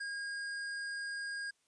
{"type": "tone with hard clipping", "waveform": "sine", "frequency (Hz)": 1625, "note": "G#6", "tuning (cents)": -38, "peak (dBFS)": -39, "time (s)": [0, 1.51], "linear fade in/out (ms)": 10, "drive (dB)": 18, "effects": ["white hiss -75 dBFS RMS until 1.67 s", "resampled to 22050 Hz"]}